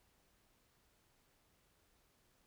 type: silence
effects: pink hiss -74 dBFS RMS until 2.46 s